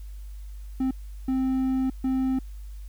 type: tone bursts at uneven times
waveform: triangle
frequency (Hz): 261.6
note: C4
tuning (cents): 0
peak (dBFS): -20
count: 3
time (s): 0.8-0.91 / 1.28-1.9 / 2.04-2.39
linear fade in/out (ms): 5
effects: added 50 Hz sine -36 dBFS peak until 2.88 s + white hiss -60 dBFS RMS until 2.88 s